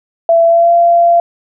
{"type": "tone with pitch glide", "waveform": "sine", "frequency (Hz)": [669, 686.2], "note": ["E5", "F5"], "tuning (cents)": [25, -31], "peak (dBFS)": -5, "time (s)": [0.29, 1.2], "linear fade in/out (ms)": 2, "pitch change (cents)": 44, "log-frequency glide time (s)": [0.45, 0.73], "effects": []}